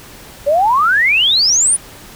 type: exponential sweep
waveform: sine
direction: up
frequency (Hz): 547 to 10020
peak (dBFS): -9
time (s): 0.46-1.77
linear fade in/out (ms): 20
effects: pink hiss -37 dBFS RMS until 2.15 s